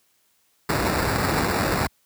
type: noise with sample-and-hold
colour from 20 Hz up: pink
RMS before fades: -22 dBFS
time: 0.69-1.87 s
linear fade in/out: 5 ms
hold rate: 3150 Hz
effects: white hiss -65 dBFS RMS until 2.05 s + high-pass 60 Hz 12 dB/octave